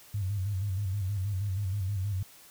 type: tone with vibrato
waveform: sine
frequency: 98 Hz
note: G2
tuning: in tune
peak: -28 dBFS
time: 0.14-2.23 s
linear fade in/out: 5 ms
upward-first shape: square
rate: 6.3 Hz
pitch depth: 83 cents each way
effects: white hiss -54 dBFS RMS until 2.5 s